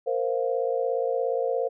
sine chord, Bb suspended second, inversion none, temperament equal, 466.2 / 523.3 / 698.5 Hz, Bb4 / C5 / F5, 0 / 0 / 0 cents, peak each -27 / -26 / -32 dBFS, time 0.06-1.69 s, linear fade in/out 20 ms, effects none

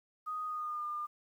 sine tone with pitch glide, 1244.5 to 1204.2 Hz, D#6 to D6, 0 to +43 cents, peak -35 dBFS, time 0.26-1.07 s, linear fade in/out 20 ms, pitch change -57 cents, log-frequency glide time 0.46-0.85 s, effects 11-bit

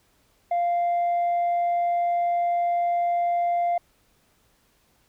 sine tone with tanh clipping, 696 Hz, F5, 6 cents flat, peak -21 dBFS, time 0.51-3.78 s, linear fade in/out 5 ms, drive 1 dB, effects pink hiss -64 dBFS RMS until 5.08 s

